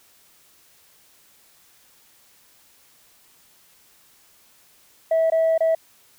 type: tone with dropouts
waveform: sine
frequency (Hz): 650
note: E5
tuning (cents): -24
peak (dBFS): -14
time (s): 5.11-5.75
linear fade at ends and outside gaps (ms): 5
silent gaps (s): 5.301-5.32 / 5.579-5.605
effects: tanh soft clip ceiling -14 dBFS + white hiss -56 dBFS RMS until 6.18 s